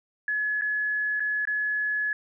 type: tone with dropouts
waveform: sine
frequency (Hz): 1700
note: G#6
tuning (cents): +40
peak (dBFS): -24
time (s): 0.28-2.13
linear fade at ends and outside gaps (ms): 2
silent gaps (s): 0.612-0.619 / 1.197-1.203 / 1.453-1.473
effects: none